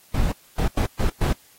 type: noise bursts at uneven times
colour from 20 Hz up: brown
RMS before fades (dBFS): -20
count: 5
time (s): 0.14-0.32 / 0.58-0.68 / 0.77-0.86 / 0.99-1.1 / 1.21-1.33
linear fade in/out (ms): 5
effects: white hiss -54 dBFS RMS until 1.58 s + AAC 48 kbps